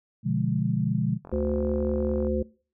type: chord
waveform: sine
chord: B diminished seventh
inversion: none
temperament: equal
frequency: 123.47 / 146.83 / 174.61 / 207.7 Hz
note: B2 / D3 / F3 / Ab3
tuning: 0 / 0 / 0 / 0 cents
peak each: -28 dBFS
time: 0.23-1.19 s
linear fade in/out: 50 ms
type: click train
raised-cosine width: 1 ms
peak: -28 dBFS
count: 47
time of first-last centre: 1.25-2.27 s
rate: 45.1 Hz
type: harmonic tone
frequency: 73.42 Hz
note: D2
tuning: in tune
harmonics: 1 / 3 / 5 / 7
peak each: -29 / -29 / -29 / -29 dBFS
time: 1.32-2.43 s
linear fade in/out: 10 ms
effects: noise-tail reverb RT60 0.4 s tail -22 dB re dry